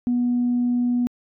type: tone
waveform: sine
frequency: 243.9 Hz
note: B3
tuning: 21 cents flat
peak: -17 dBFS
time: 0.07-1.07 s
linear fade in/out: 0 ms
effects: tanh soft clip ceiling -14 dBFS